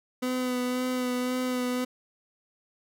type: tone with vibrato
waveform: 30% pulse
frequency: 251.3 Hz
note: B3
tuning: 30 cents sharp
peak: -24 dBFS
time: 0.22-1.85 s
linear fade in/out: 10 ms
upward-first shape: sine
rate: 1.9 Hz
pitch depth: 20 cents each way
effects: none